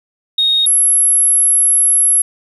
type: tone pair in turn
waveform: sine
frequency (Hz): 3729 / 11174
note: A#7 / F9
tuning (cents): 0 / 0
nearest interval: octave + perfect fifth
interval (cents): 1900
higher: second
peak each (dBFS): -9 / -7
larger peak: second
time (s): 0.38-0.66 / 0.66-2.22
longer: second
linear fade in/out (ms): 5
effects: tanh soft clip ceiling -5 dBFS + 8-bit